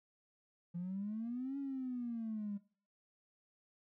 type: exponential two-way sweep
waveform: triangle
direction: up then down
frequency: 170.4 to 281 to 200.1 Hz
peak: -34 dBFS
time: 0.74-2.58 s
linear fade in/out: 20 ms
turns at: 1.58 s
effects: noise-tail reverb RT60 0.4 s tail -21 dB re dry + tanh soft clip ceiling -36 dBFS